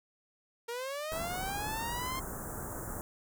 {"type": "linear sweep", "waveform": "sawtooth", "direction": "up", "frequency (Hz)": [460.2, 1064], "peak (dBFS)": -32, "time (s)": [0.68, 2.2], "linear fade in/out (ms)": 10}
{"type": "band-stop noise", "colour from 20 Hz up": "pink", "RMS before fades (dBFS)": -40, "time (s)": [1.12, 3.01], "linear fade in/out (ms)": 0, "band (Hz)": [1600, 6900], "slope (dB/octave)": 48}
{"effects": []}